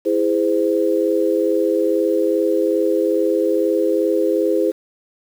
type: chord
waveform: sine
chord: E augmented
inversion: none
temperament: just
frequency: 329.6 / 412 / 515 Hz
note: E4 / G#4 / B#4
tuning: 0 / -14 / -28 cents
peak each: -19 dBFS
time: 0.05-4.72 s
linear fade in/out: 20 ms
effects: 7-bit